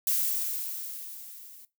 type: noise with level ramp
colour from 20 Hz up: violet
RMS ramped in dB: -25 to -50 dBFS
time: 0.07-1.65 s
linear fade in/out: 2 ms
effects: noise-tail reverb RT60 0.2 s tail -17 dB re dry